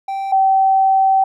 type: tone pair in turn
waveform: triangle / sine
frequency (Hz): 780 / 770.6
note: G5 / G5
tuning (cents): -9 / -30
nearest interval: unison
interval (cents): 21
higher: first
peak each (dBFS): -18 / -10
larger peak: second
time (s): 0.08-0.32 / 0.32-1.24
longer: second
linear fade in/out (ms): 5
effects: none